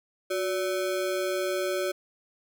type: ring-modulated tone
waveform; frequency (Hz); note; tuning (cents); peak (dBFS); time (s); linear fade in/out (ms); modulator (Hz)
square; 470; A#4; +14; -24; 0.3-1.92; 10; 103
effects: none